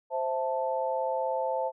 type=chord; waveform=sine; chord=A minor; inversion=first; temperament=equal; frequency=523.3 / 659.3 / 880 Hz; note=C5 / E5 / A5; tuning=0 / 0 / 0 cents; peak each=-30 / -33 / -31 dBFS; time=0.1-1.72 s; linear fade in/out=50 ms; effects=none